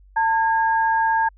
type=tone pair together; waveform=sine; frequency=896.1 / 1634 Hz; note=A5 / G#6; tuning=+31 / -29 cents; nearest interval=minor seventh; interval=1040 cents; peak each=-17 / -23 dBFS; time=0.16-1.29 s; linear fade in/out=10 ms; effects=added 48 Hz sine -47 dBFS peak until 1.37 s